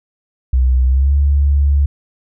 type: tone with pitch glide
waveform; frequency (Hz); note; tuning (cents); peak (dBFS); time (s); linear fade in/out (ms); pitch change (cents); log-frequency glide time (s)
sine; 63.6 to 70.98; C2 to C#2; -48 to +42; -9; 0.53-1.86; 5; +190; 0.86-1.14
effects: none